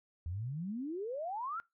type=exponential sweep; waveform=sine; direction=up; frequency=79.5 to 1418 Hz; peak=-36 dBFS; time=0.26-1.6 s; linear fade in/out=0 ms; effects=noise-tail reverb RT60 0.2 s tail -22 dB re dry